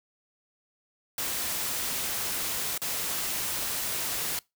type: noise with dropouts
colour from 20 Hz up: white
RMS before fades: -31 dBFS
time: 1.18-4.39 s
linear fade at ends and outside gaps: 2 ms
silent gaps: 2.778-2.817 s
effects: noise-tail reverb RT60 0.2 s tail -23 dB re dry